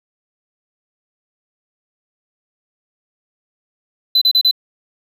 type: tone bursts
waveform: triangle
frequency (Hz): 4022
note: B7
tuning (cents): +31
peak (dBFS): -8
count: 4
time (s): 4.15-4.512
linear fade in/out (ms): 5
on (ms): 65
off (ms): 34
effects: none